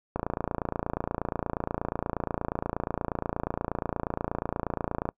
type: click train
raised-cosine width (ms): 1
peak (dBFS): -14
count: 141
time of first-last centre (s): 0.16-5.09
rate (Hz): 28.4
effects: noise-tail reverb RT60 0.1 s tail -25 dB re dry